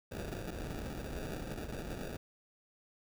pink noise with sample-and-hold, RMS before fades -41 dBFS, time 0.11-2.17 s, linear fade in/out 10 ms, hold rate 1050 Hz, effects none

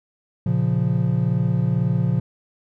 triangle chord, Bb minor, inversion none, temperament equal, 116.54 / 138.59 / 174.61 Hz, Bb2 / Db3 / F3, 0 / 0 / 0 cents, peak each -20 dBFS, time 0.46-2.2 s, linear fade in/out 5 ms, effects none

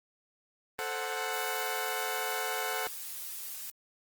15% pulse chord, F# diminished, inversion first, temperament equal, 440 / 523.3 / 740 Hz, A4 / C5 / F#5, 0 / 0 / 0 cents, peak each -30 / -32 / -29 dBFS, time 0.79-2.87 s, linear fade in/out 0 ms
blue noise, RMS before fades -41 dBFS, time 1.33-3.7 s, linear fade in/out 0 ms
effects Opus 24 kbps

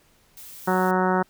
blue noise, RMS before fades -42 dBFS, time 0.37-0.91 s, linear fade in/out 2 ms
harmonic tone, 185 Hz, F#3, in tune, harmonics 1 / 2 / 3 / 4 / 5 / 6 / 7 / 8 / 9 / 10, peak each -24 / -25 / -29 / -27 / -26 / -32 / -30 / -30 / -40 / -39 dBFS, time 0.67-1.23 s, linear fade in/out 10 ms
effects pink hiss -60 dBFS RMS until 1.29 s

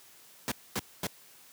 pink noise bursts, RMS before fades -31 dBFS, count 3, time 0.48-1.068 s, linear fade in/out 0 ms, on 36 ms, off 240 ms, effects white hiss -56 dBFS RMS until 1.52 s + high-pass 100 Hz 12 dB/octave

